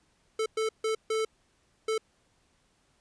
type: tone bursts at uneven times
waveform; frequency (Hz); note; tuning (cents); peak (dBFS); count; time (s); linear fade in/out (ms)
square; 440; A4; 0; -27; 5; 0.39-0.46 / 0.57-0.69 / 0.84-0.95 / 1.1-1.25 / 1.88-1.98; 5
effects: pink hiss -69 dBFS RMS until 3 s + resampled to 22050 Hz